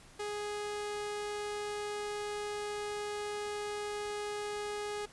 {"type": "tone", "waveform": "sawtooth", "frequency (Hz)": 415.3, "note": "G#4", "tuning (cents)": 0, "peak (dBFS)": -32, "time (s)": [0.19, 5.06], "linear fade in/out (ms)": 10, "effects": ["pink hiss -57 dBFS RMS until 5.12 s", "resampled to 24000 Hz"]}